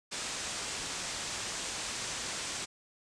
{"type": "low-pass noise", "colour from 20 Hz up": "white", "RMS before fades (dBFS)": -38, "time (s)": [0.11, 2.66], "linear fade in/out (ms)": 20, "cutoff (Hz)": 8500, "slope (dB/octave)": 48, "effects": []}